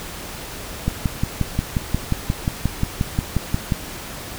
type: click train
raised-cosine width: 5 ms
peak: -6 dBFS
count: 17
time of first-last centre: 0.88-3.722 s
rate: 5.63 Hz
effects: pink hiss -33 dBFS RMS until 4.38 s

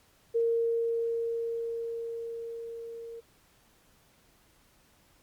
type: tone with level ramp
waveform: sine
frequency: 462.1 Hz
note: A#4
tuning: 15 cents flat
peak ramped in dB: -23 to -40 dBFS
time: 0.34-3.21 s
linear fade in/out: 20 ms
effects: pink hiss -64 dBFS RMS until 5.22 s + Opus 48 kbps

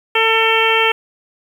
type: harmonic tone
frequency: 448.2 Hz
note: A4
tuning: 32 cents sharp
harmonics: 1 / 2 / 3 / 4 / 5 / 6 / 7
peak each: -18 / -19 / -20 / -22 / -19 / -18 / -20 dBFS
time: 0.15-0.92 s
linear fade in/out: 5 ms
effects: 7-bit

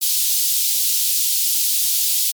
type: high-pass noise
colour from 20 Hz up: white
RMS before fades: -18 dBFS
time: 0.01-2.32 s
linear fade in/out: 20 ms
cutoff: 3400 Hz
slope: 24 dB/octave
effects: MP3 96 kbps

